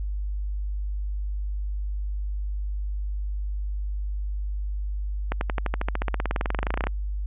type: accelerating click train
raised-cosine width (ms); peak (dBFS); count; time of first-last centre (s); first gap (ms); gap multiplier
0.5; -11; 29; 5.32-6.87; 91; 0.96
effects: added 50 Hz sine -26 dBFS peak until 7.26 s + resampled to 8000 Hz